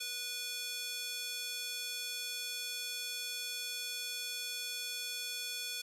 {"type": "tone with high-pass filter", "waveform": "square", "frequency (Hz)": 490, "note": "B4", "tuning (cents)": -14, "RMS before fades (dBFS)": -40, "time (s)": [0, 5.82], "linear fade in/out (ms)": 10, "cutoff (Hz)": 3300, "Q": 1.3, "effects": ["resampled to 32000 Hz", "10-bit"]}